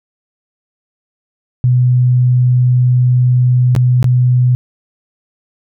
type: tone with dropouts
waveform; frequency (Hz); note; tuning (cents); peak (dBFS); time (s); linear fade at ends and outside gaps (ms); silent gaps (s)
sine; 124.9; B2; +20; -7; 1.64-4.55; 0; 3.751-3.763 / 4.028-4.043
effects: none